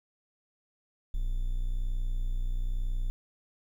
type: tone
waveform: triangle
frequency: 30.52 Hz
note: B0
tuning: 20 cents flat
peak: -25 dBFS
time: 1.14-3.1 s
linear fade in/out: 0 ms
effects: 10-bit